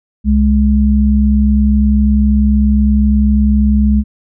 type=tone pair together; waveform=sine; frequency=66.15 / 210 Hz; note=C2 / G#3; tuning=+20 / +19 cents; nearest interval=octave + minor sixth; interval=1999 cents; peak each=-10 dBFS; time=0.24-4.04 s; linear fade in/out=50 ms; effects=none